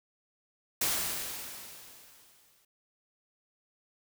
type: noise with exponential decay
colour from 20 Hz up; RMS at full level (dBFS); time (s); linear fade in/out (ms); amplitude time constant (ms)
white; -28; 0.81-2.65; 5; 400
effects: none